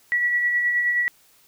sine tone with tremolo, 1939 Hz, B6, 32 cents flat, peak -17 dBFS, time 0.12-1.08 s, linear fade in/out 0 ms, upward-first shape sine, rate 9.5 Hz, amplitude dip 35%, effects white hiss -57 dBFS RMS until 1.47 s

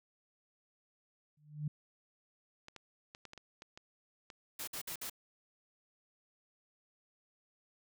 sine tone with exponential growth, 150 Hz, D3, 37 cents sharp, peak -31 dBFS, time 1.37-1.68 s, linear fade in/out 5 ms, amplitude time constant 67 ms
clicks, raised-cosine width 0.2 ms, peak -32 dBFS, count 12, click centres 2.684 / 2.763 / 3.149 / 3.253 / 3.334 / 3.377 / 3.621 / 3.775 / 4.302 / 4.655 / 4.771 / 4.957 s
white noise bursts, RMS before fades -42 dBFS, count 4, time 4.59-5.098 s, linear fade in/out 5 ms, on 85 ms, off 56 ms
effects none

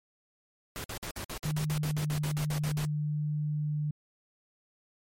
pink noise bursts, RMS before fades -38 dBFS, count 16, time 0.76-2.851 s, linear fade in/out 0 ms, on 81 ms, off 53 ms
sine tone with pitch glide, 152.1 to 149.92 Hz, D#3 to D3, -39 to +36 cents, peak -28 dBFS, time 1.45-3.91 s, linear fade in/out 5 ms, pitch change -25 cents, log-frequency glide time 1.64-2.19 s
effects MP3 64 kbps

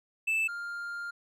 triangle tone pair in turn, 2637 / 1400.9 Hz, E7 / F6, 0 / +5 cents, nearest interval major seventh, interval 1095 cents, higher first, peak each -24 / -33 dBFS, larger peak first, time 0.27-0.48 / 0.48-1.11 s, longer second, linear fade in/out 10 ms, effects resampled to 32000 Hz

